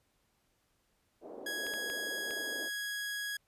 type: band-pass noise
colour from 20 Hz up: white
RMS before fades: -46 dBFS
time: 1.21-2.7 s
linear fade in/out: 50 ms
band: 300 to 580 Hz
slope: 24 dB/octave
type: tone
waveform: sawtooth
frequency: 1661.2 Hz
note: G#6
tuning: in tune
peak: -32 dBFS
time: 1.46-3.37 s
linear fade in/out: 5 ms
type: clicks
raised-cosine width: 0.3 ms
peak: -29 dBFS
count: 4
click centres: 1.667 / 1.738 / 1.9 / 2.308 s
effects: pink hiss -75 dBFS RMS until 3.47 s + resampled to 32000 Hz